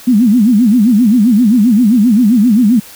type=tone with vibrato; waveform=sine; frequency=226.3 Hz; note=A3; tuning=49 cents sharp; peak=-5 dBFS; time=0.07-2.8 s; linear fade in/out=10 ms; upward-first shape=sine; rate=7.6 Hz; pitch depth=220 cents each way; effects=white hiss -35 dBFS RMS until 2.95 s